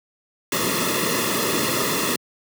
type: noise with comb filter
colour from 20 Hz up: pink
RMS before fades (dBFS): -22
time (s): 0.52-2.16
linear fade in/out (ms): 2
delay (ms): 1.3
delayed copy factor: -0.8
effects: high-pass 150 Hz 12 dB/octave